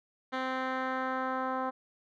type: tone with low-pass filter sweep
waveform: 10% pulse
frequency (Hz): 260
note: C4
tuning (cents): -11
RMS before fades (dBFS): -33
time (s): 0.32-1.71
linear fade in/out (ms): 20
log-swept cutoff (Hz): 2700 to 1100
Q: 1.5
effects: none

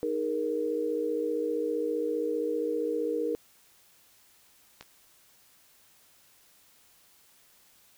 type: chord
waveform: sine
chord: D# suspended fourth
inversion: none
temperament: equal with one note detuned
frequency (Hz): 311.1 / 415.3 / 470.5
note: D#4 / G#4 / A#4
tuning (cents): 0 / 0 / +16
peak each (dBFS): -33 / -34 / -29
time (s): 0.03-3.35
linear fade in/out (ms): 0
type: clicks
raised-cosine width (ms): 0.2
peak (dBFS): -25 / -35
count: 2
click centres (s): 4.81 / 4.826
effects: white hiss -61 dBFS RMS until 7.97 s

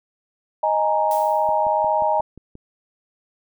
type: chord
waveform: sine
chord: D# suspended fourth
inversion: none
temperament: equal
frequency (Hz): 622.3 / 830.6 / 932.3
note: D#5 / G#5 / A#5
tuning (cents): 0 / 0 / 0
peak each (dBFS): -21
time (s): 0.63-2.21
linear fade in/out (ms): 5
type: noise with exponential decay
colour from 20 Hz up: blue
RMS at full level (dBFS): -33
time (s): 1.11-1.67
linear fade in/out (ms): 1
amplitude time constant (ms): 120
type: click train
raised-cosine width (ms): 3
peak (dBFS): -27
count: 7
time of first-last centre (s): 1.49-2.554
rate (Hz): 5.64
effects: none

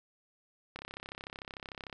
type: click train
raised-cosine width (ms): 0.3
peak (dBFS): -25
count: 40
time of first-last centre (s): 0.76-1.928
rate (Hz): 33.4
effects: none

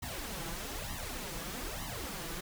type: noise with flanger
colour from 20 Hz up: pink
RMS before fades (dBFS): -40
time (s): 0.02-2.41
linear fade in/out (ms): 10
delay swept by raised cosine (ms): 1 to 6.1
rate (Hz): 1.1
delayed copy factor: +0.9
effects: none

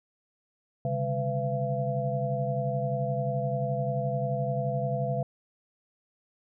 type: tone cluster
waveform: sine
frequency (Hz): 134 / 145.5 / 199.2 / 501 / 677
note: C3 / D3 / G3 / B4 / E5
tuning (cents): +42 / -16 / +28 / +25 / +46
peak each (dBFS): -30 / -36 / -37 / -34 / -31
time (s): 0.85-5.23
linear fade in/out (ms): 2
effects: none

